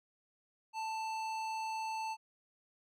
sine tone with hard clipping, 884 Hz, A5, 8 cents sharp, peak -38 dBFS, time 0.73-2.17 s, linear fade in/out 50 ms, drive 14 dB, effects none

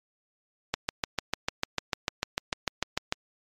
click train, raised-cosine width 0.2 ms, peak -8 dBFS, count 17, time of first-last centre 0.74-3.125 s, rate 6.71 Hz, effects MP3 64 kbps

